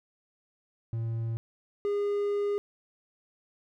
triangle tone pair in turn, 114.2 / 408.1 Hz, A#2 / G#4, -35 / -30 cents, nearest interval octave + minor seventh, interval 2205 cents, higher second, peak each -27 / -24 dBFS, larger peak second, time 0.93-1.37 / 1.85-2.58 s, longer second, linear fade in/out 0 ms, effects none

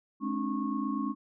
sine tone cluster, 213.1 / 269.8 / 298.4 / 1095 Hz, G#3 / C#4 / D4 / C#6, +45 / -47 / +28 / -22 cents, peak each -34 / -33 / -35 / -37 dBFS, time 0.2-1.15 s, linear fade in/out 50 ms, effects none

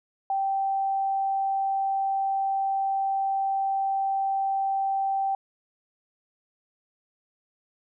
sine tone, 780 Hz, G5, 9 cents flat, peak -23 dBFS, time 0.3-5.35 s, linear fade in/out 2 ms, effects none

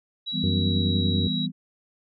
sine tone with pitch glide, 3894 to 3872 Hz, B7 to B7, -25 to -35 cents, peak -28 dBFS, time 0.26-1.47 s, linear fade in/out 20 ms, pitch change -10 cents, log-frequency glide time 0.54-0.94 s
sine chord, E minor, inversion none, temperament equal, 164.81 / 196 / 246.9 Hz, E3 / G3 / B3, 0 / 0 / 0 cents, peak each -29 dBFS, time 0.32-1.52 s, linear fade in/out 50 ms
harmonic tone, 93 Hz, F#2, 9 cents sharp, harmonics 1 / 2 / 3 / 4 / 5, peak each -24 / -30 / -34 / -36 / -38 dBFS, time 0.43-1.28 s, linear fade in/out 10 ms
effects none

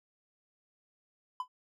triangle tone with exponential decay, 1007 Hz, B5, 33 cents sharp, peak -27 dBFS, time 1.4-1.48 s, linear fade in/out 2 ms, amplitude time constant 16 ms, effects none

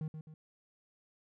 triangle tone with echo, 156 Hz, D#3, 5 cents sharp, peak -33 dBFS, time 0.01-0.08 s, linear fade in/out 2 ms, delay 130 ms, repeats 2, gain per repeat -7 dB, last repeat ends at 0.34 s, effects none

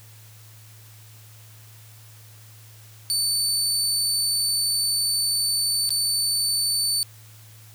25% pulse tone with dropouts, 4523 Hz, C#8, 34 cents sharp, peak -16 dBFS, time 3.1-7.03 s, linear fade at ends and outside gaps 0 ms, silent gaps 5.892-5.905 s, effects added 109 Hz sine -46 dBFS peak until 7.74 s + white hiss -51 dBFS RMS until 7.74 s

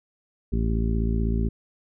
harmonic tone, 56 Hz, A1, 31 cents sharp, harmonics 1 / 2 / 3 / 4 / 5 / 6 / 7, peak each -23 / -29 / -31 / -29 / -37 / -39 / -35 dBFS, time 0.52-1.49 s, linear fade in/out 10 ms, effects none

